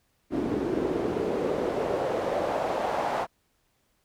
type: noise with band-pass filter sweep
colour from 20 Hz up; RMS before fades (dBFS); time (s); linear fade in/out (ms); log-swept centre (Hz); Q
pink; -28; 0.3-3.27; 50; 300 to 790; 2.6
effects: pink hiss -71 dBFS RMS until 4.04 s